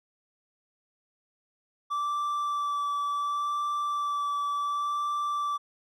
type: tone with vibrato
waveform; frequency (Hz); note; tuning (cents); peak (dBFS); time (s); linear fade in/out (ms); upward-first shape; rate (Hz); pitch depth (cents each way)
triangle; 1163; D6; -17; -25; 1.9-5.58; 20; sine; 0.69; 13
effects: none